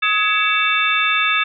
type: tone cluster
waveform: sine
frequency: 1270 / 1673 / 2258 / 2669 / 3569 Hz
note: D#6 / G#6 / C#7 / E7 / A7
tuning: +35 / +12 / +31 / +21 / +24 cents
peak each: -20 / -22 / -22 / -19 / -23 dBFS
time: 0.02-1.44 s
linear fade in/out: 10 ms
effects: none